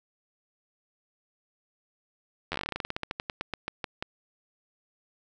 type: slowing click train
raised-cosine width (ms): 0.3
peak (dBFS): -15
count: 25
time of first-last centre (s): 2.52-4.025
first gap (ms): 11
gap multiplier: 1.13
effects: none